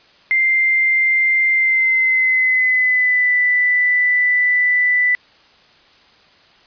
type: tone with pitch glide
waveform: sine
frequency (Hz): 2093 to 1984.7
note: C7 to B6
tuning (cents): 0 to +8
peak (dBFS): -12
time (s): 0.31-5.15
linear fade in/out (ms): 0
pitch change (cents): -92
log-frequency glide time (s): 1.52-3.34
effects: white hiss -50 dBFS RMS until 6.66 s + resampled to 11025 Hz